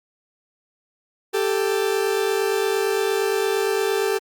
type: tone pair together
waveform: 40% pulse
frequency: 392 / 440.7 Hz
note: G4 / A4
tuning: 0 / +3 cents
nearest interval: major second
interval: 203 cents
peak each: -21 / -22 dBFS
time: 1.33-4.19 s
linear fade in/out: 20 ms
effects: Opus 48 kbps